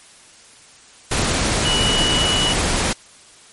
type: tone in noise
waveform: sine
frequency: 2938 Hz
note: F#7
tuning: 13 cents flat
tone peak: -18 dBFS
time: 1.65-2.53 s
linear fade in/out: 5 ms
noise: pink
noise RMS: -19 dBFS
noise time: 1.11-2.93 s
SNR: -2 dB
effects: white hiss -46 dBFS RMS until 3.52 s + MP3 48 kbps